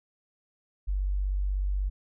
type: tone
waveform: sine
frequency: 48.2 Hz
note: G1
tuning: 28 cents flat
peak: -25 dBFS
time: 0.87-1.9 s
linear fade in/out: 20 ms
effects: none